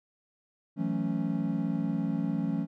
triangle chord, F# minor seventh, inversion third, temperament equal, 164.81 / 185 / 220 / 277.2 Hz, E3 / F#3 / A3 / C#4, 0 / 0 / 0 / 0 cents, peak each -31 dBFS, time 0.76-2.67 s, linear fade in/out 50 ms, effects none

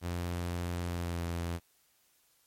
sawtooth tone with pitch glide, 87.31 to 85.37 Hz, F2 to F2, 0 to -39 cents, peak -29 dBFS, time 0.01-1.6 s, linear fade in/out 50 ms, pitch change -39 cents, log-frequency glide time 0.86-1.24 s, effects white hiss -69 dBFS RMS until 2.46 s + MP3 64 kbps

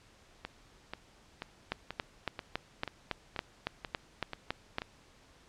two click trains, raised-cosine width 0.3 ms, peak -22 / -16 dBFS, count 10 / 12, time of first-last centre 0.45-4.819 / 1.72-4.784 s, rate 2.06 / 3.59 Hz, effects pink hiss -61 dBFS RMS until 5.48 s + low-pass 7000 Hz 12 dB/octave

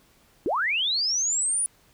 sine linear sweep, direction up, 277.2 to 9840 Hz, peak -22 dBFS, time 0.46-1.66 s, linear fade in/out 0 ms, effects pink hiss -60 dBFS RMS until 1.93 s

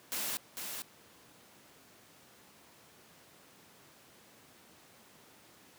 white noise with echo, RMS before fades -36 dBFS, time 0.12-0.37 s, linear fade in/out 0 ms, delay 450 ms, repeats 1, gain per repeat -5 dB, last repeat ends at 0.82 s, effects pink hiss -59 dBFS RMS until 5.78 s + high-pass 150 Hz 12 dB/octave

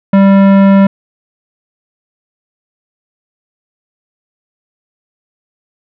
sine tone with tanh clipping, 196 Hz, G3, in tune, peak -5 dBFS, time 0.13-0.87 s, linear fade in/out 5 ms, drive 17 dB, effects none

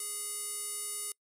square tone with band-pass filter, 414.6 Hz, G#4, 3 cents flat, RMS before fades -38 dBFS, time 0-1.12 s, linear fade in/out 2 ms, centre 10000 Hz, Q 4.2, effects noise-tail reverb RT60 0.1 s tail -24 dB re dry

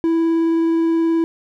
triangle tone with vibrato, 329.6 Hz, E4, in tune, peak -12 dBFS, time 0.04-1.24 s, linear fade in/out 0 ms, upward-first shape triangle, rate 19 Hz, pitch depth 10 cents each way, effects none

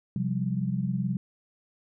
sine chord, C suspended fourth, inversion none, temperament equal with one note detuned, 130.81 / 177.05 / 196 Hz, C3 / F3 / G3, 0 / +24 / 0 cents, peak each -30 dBFS, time 0.16-1.17 s, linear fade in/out 2 ms, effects none

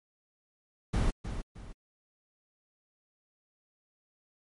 brown noise with echo, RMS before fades -27 dBFS, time 0.93-1.11 s, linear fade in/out 10 ms, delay 310 ms, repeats 2, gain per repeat -9 dB, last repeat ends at 1.73 s, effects MP3 48 kbps

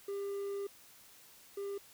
triangle tone pair in turn, 399.2 / 399.2 Hz, G4 / G4, +32 / +32 cents, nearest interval unison, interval 0 cents, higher neither, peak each -34 / -35 dBFS, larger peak first, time 0.08-0.67 / 1.57-1.78 s, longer first, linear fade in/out 5 ms, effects white hiss -59 dBFS RMS until 1.93 s

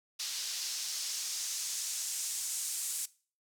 white noise with band-pass filter sweep, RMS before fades -37 dBFS, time 0.19-3.06 s, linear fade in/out 10 ms, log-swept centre 4700 to 8200 Hz, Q 1.6, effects noise-tail reverb RT60 0.4 s tail -20 dB re dry

